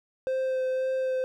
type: tone with vibrato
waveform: triangle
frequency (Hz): 520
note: C5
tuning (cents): -11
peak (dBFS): -23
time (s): 0.27-1.24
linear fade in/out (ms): 0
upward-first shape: sine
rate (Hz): 1.9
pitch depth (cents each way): 12
effects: none